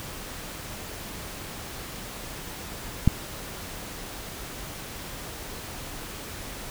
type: click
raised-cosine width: 5 ms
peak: -4 dBFS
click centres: 3.076 s
effects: pink hiss -38 dBFS RMS until 6.7 s